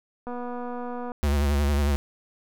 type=click train; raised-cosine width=1 ms; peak=-22 dBFS; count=208; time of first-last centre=0.27-1.118 s; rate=244 Hz
type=tone with vibrato; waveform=square; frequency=71.9 Hz; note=D2; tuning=36 cents flat; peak=-21 dBFS; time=1.23-1.96 s; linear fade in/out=0 ms; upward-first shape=sine; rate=11 Hz; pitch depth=58 cents each way
effects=none